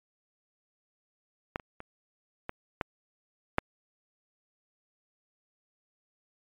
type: clicks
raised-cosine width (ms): 0.5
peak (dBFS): -15 / -30 / -26 / -19 / -14 / -8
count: 6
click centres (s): 1.559 / 1.598 / 1.804 / 2.494 / 2.812 / 3.584
effects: MP3 64 kbps